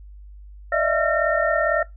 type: tone cluster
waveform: sine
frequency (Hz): 588 / 632 / 670 / 1362 / 1827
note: D5 / D#5 / E5 / F6 / A#6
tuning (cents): +2 / +27 / +28 / -44 / -35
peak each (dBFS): -24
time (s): 0.72-1.83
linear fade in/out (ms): 5
effects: noise-tail reverb RT60 0.2 s tail -22 dB re dry + added 50 Hz sine -39 dBFS peak until 1.96 s